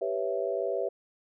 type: chord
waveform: sine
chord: C# half-diminished seventh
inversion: second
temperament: equal with one note detuned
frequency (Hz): 392 / 493.9 / 554.4 / 661.2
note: G4 / B4 / C#5 / E5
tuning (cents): 0 / 0 / 0 / +5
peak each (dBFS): -33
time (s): 0.01-0.89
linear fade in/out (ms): 10
effects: none